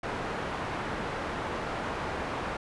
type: low-pass noise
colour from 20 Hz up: white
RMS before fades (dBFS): -34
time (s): 0.03-2.57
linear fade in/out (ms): 5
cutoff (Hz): 1200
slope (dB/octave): 12
effects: resampled to 24000 Hz